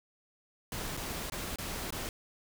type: noise with dropouts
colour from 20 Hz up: pink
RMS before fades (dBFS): -38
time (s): 0.72-2.09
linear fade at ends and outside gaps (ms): 1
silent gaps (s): 0.968-0.973 / 1.299-1.321 / 1.559-1.585 / 1.906-1.924
effects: none